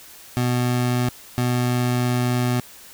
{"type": "tone pair in turn", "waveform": "25% pulse", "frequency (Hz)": [123.47, 123.47], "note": ["B2", "B2"], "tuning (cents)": [0, 0], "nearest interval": "unison", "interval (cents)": 0, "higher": "neither", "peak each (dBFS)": -15, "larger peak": "neither", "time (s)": [[0.37, 1.09], [1.38, 2.6]], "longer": "second", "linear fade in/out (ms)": 0, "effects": ["white hiss -44 dBFS RMS until 2.93 s"]}